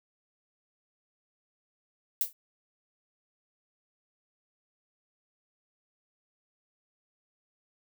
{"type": "noise with exponential decay", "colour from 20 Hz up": "violet", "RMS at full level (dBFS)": -23, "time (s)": [2.21, 2.33], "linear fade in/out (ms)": 1, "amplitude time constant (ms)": 26, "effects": []}